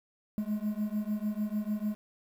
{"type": "beating tone pair", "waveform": "triangle", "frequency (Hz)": [207.7, 214.4], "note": ["G#3", "A3"], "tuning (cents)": [0, -45], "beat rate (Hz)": 6.7, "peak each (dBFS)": -31, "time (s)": [0.38, 1.95], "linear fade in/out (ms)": 0, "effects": ["9-bit"]}